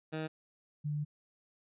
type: tone pair in turn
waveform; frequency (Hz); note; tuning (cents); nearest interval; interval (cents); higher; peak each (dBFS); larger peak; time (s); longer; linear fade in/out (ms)
15% pulse / sine; 157.2 / 148.38; D#3 / D3; +18 / +18; minor second; 100; first; -29 / -32; first; 0.12-0.28 / 0.84-1.05; second; 20
effects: resampled to 8000 Hz